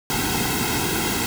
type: noise with comb filter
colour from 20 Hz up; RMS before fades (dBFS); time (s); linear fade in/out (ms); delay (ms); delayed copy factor
pink; -23; 0.1-1.26; 0; 1.7; -0.95
effects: none